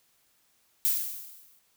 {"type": "noise with exponential decay", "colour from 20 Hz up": "violet", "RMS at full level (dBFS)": -23, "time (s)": [0.85, 1.59], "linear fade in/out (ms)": 0, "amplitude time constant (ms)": 160, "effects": ["white hiss -68 dBFS RMS until 1.76 s"]}